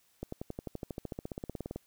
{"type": "accelerating click train", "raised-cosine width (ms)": 2, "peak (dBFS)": -24, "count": 23, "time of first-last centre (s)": [0.23, 1.76], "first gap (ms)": 94, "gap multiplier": 0.97, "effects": ["white hiss -69 dBFS RMS until 1.86 s"]}